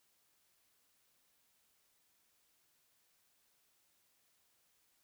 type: silence
effects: white hiss -75 dBFS RMS until 5.03 s